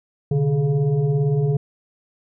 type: tone with frequency modulation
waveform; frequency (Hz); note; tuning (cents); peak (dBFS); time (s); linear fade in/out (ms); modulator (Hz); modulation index
sine; 146.83; D3; 0; -16; 0.31-1.57; 5; 276; 0.81
effects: none